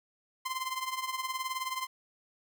sawtooth tone with tremolo, 1039 Hz, C6, 12 cents flat, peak -26 dBFS, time 0.45-1.87 s, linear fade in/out 10 ms, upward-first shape triangle, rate 19 Hz, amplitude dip 80%, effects none

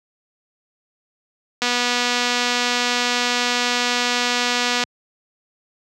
click train, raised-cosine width 0.2 ms, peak -3 dBFS, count 786, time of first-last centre 1.62-4.837 s, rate 244 Hz, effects high-pass 100 Hz 12 dB/octave

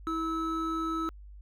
triangle tone pair together, 325.2 / 1300 Hz, E4 / E6, -23 / -24 cents, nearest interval 2 octaves, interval 2399 cents, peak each -30 / -30 dBFS, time 0.07-1.09 s, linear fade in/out 0 ms, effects added 50 Hz sine -45 dBFS peak until 1.41 s

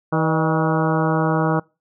harmonic tone with a mistuned harmonic, 160 Hz, D#3, 49 cents sharp, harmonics 1 / 2 / 3 / 4 / 5 / 6 / 7 / 8 / 9, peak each -20 / -23 / -25 / -26 / -27 / -28 / -28 / -29 / -30 dBFS, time 0.12-1.6 s, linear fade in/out 10 ms, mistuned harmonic 4, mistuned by -58 cents, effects noise-tail reverb RT60 0.3 s tail -26 dB re dry

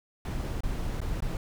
brown noise with dropouts, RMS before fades -31 dBFS, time 0.25-1.37 s, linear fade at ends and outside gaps 2 ms, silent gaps 0.606-0.634 / 1.005-1.015 / 1.205-1.222 s, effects none

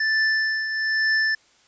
square tone with tremolo, 1760 Hz, A6, in tune, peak -18 dBFS, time 0-1.35 s, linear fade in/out 5 ms, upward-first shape triangle, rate 1.1 Hz, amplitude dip 60%, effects white hiss -58 dBFS RMS until 1.67 s + resampled to 16000 Hz

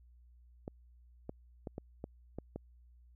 clicks, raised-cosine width 2 ms, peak -27 dBFS, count 7, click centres 0.679 / 1.294 / 1.672 / 1.781 / 2.041 / 2.386 / 2.56 s, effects added 60 Hz sine -58 dBFS peak until 3.15 s

